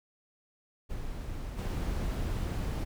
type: noise with level steps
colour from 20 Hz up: brown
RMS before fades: -38 / -32 dBFS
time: 0.89-2.85 s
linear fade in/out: 20 ms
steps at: 1.57 s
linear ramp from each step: 20 ms
effects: none